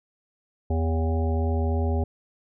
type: harmonic tone with a mistuned harmonic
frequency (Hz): 80.5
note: E2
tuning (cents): -41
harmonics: 1 / 3 / 5 / 7 / 9 / 10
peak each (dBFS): -22 / -31 / -32 / -36 / -37 / -38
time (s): 0.7-2.04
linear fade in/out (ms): 5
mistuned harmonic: 3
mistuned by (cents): +22
effects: none